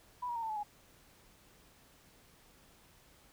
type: tone with pitch steps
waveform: sine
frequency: 987.8 / 954.2 / 921.6 / 890.3 / 859.9 / 830.6 Hz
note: B5 / A#5 / A#5 / A5 / A5 / G#5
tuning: 0 / +40 / -20 / +20 / -40 / 0 cents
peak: -35 dBFS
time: 0.22-0.634 s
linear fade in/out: 10 ms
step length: 69 ms
effects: pink hiss -63 dBFS RMS until 3.32 s